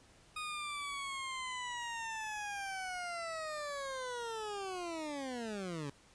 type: linear sweep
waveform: 20% pulse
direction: down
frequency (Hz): 1244.5 to 136.3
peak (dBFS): -34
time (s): 0.36-5.9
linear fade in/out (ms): 5
effects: pink hiss -63 dBFS RMS until 6.14 s + resampled to 22050 Hz